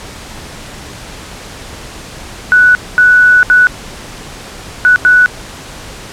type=tone bursts at uneven times; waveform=sine; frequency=1480 Hz; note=F#6; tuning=in tune; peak=-3 dBFS; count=5; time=2.52-2.75 / 2.98-3.43 / 3.5-3.67 / 4.85-4.96 / 5.05-5.26 s; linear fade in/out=0 ms; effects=pink hiss -29 dBFS RMS until 6.12 s + low-pass 9000 Hz 12 dB/octave